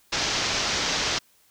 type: low-pass noise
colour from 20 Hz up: white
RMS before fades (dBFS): -26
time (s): 0.12-1.19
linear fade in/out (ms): 10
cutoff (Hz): 6300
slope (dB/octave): 48
effects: white hiss -61 dBFS RMS until 1.5 s